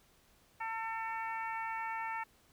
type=harmonic tone; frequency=449.3 Hz; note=A4; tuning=36 cents sharp; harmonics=2 / 3 / 4 / 5 / 6; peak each=-38 / -44 / -44 / -45 / -52 dBFS; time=0.6-2.24 s; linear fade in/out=10 ms; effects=pink hiss -67 dBFS RMS until 2.52 s